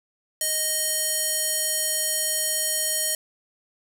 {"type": "tone with band-pass filter", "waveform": "square", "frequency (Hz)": 622.3, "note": "D#5", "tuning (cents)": 0, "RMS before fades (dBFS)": -25, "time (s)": [0.41, 3.15], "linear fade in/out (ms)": 2, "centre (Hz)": 10000, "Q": 1.6, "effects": ["7-bit"]}